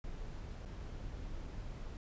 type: noise with dropouts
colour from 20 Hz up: brown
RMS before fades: -44 dBFS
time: 0.04-1.97 s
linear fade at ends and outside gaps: 1 ms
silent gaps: 0.652-0.658 s
effects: resampled to 16000 Hz